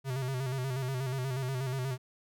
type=tone with vibrato; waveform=square; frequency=130.81 Hz; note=C3; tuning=in tune; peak=-32 dBFS; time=0.04-1.98 s; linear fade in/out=50 ms; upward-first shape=square; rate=8.3 Hz; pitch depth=60 cents each way; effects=none